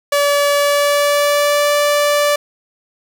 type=tone with pitch glide; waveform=sawtooth; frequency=574 to 584 Hz; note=D5 to D5; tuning=-40 to -10 cents; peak=-8 dBFS; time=0.12-2.36 s; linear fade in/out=5 ms; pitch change=+30 cents; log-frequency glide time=0.54-1.76 s; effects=none